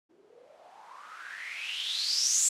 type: noise with low-pass filter sweep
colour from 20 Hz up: violet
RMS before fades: -33 dBFS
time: 0.09-2.49 s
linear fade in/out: 10 ms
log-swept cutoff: 340 to 7700 Hz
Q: 7.9
effects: low-pass 12000 Hz 12 dB/octave